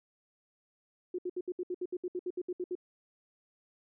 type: tone bursts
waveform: sine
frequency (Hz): 360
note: F#4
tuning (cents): -47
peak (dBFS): -32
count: 15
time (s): 1.14-2.753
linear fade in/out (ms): 5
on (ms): 45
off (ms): 67
effects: none